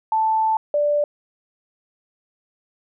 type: tone pair in turn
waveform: sine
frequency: 880 / 587.3 Hz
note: A5 / D5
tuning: 0 / 0 cents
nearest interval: perfect fifth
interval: 700 cents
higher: first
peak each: -16 dBFS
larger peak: neither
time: 0.12-0.57 / 0.74-1.04 s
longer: first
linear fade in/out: 2 ms
effects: none